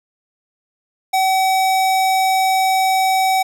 square tone, 760 Hz, F#5, 46 cents sharp, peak -14 dBFS, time 1.13-3.43 s, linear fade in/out 10 ms, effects none

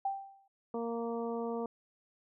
sine tone with exponential decay, 784 Hz, G5, in tune, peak -28 dBFS, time 0.05-0.48 s, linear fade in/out 5 ms, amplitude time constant 92 ms
harmonic tone, 232.3 Hz, A#3, 6 cents flat, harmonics 1 / 2 / 3 / 4 / 5, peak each -38 / -36 / -43 / -45 / -48 dBFS, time 0.74-1.66 s, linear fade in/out 2 ms
effects none

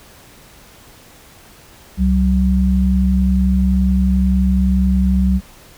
sine tone pair together, 66.82 / 189 Hz, C2 / F#3, +37 / +37 cents, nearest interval octave + tritone, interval 1800 cents, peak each -14 dBFS, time 1.97-5.41 s, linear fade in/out 50 ms, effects pink hiss -44 dBFS RMS until 5.77 s

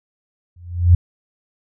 sine tone with exponential growth, 87.31 Hz, F2, in tune, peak -4 dBFS, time 0.56-0.95 s, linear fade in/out 5 ms, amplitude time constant 84 ms, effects none

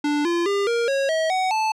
square tone with pitch steps, 293.7 / 343.3 / 401.2 / 468.9 / 548.1 / 640.6 / 748.7 / 875 Hz, D4 / F4 / G4 / A#4 / C#5 / E5 / F#5 / A5, 0 / -30 / +40 / +10 / -20 / -50 / +20 / -10 cents, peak -20 dBFS, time 0.04-1.72 s, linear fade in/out 5 ms, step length 210 ms, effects low-pass 6000 Hz 12 dB/octave

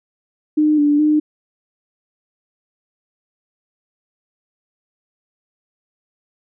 sine tone with pitch steps, 304 / 292.6 / 303.3 Hz, D#4 / D4 / D#4, -40 / -6 / -44 cents, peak -11 dBFS, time 0.57-1.2 s, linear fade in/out 10 ms, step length 210 ms, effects none

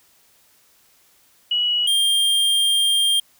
sine / square tone pair in turn, 2924 / 3200 Hz, F#7 / G7, -21 / +35 cents, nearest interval major second, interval 156 cents, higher second, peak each -17 / -16 dBFS, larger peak second, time 1.51-1.87 / 1.87-3.2 s, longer second, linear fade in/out 5 ms, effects white hiss -57 dBFS RMS until 3.39 s

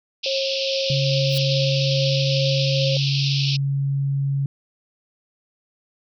white band-pass noise, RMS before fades -26 dBFS, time 0.23-3.57 s, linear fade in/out 10 ms, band 2500 to 5400 Hz, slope 96 dB/octave
sine tone with tremolo, 540 Hz, C#5, 45 cents flat, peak -22 dBFS, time 0.26-2.97 s, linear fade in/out 2 ms, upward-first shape triangle, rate 2.4 Hz, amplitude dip 35%
sine tone, 138.59 Hz, C#3, in tune, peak -19 dBFS, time 0.9-4.46 s, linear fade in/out 2 ms
blue noise with exponential growth, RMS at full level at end -29 dBFS, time 1.26-1.38 s, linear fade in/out 2 ms, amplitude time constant 25 ms
effects none

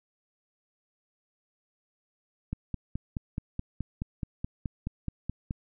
click train, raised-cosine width 5 ms, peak -19 dBFS, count 15, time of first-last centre 2.53-5.509 s, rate 4.7 Hz, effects none

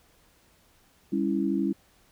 sine chord, C# diminished, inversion second, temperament equal with one note detuned, 199.19 / 277.2 / 329.6 Hz, G3 / C#4 / E4, +28 / 0 / 0 cents, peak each -28 / -28 / -28 dBFS, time 1.12-1.73 s, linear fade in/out 10 ms, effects pink hiss -62 dBFS RMS until 2.11 s

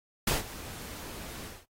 pink noise with ADSR envelope, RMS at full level -25 dBFS, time 0.27-1.66 s, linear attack 5 ms, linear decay 150 ms, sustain -18 dB, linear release 220 ms, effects AAC 48 kbps

